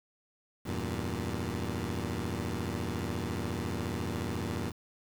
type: chord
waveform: 15% pulse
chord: E diminished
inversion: none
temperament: equal with one note detuned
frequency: 82.41 / 96.65 / 116.54 Hz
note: E2 / G2 / Bb2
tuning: 0 / -24 / 0 cents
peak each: -31 dBFS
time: 0.64-4.73 s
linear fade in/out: 50 ms
effects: 8-bit